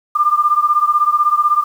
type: beating tone pair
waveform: sine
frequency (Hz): 1193 / 1209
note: D6 / D6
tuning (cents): +27 / +50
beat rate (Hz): 16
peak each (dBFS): -13 / -15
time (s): 0.15-1.64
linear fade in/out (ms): 10
effects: 7-bit